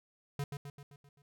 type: tone with echo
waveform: square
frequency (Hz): 142.4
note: C#3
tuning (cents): +47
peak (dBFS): -34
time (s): 0.39-0.44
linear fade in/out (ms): 2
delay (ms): 130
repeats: 6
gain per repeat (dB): -5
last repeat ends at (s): 1.22
effects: none